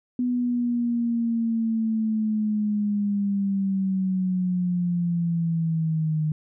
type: linear sweep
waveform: sine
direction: down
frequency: 248.3 to 153.1 Hz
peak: -21 dBFS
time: 0.19-6.32 s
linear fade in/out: 2 ms
effects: none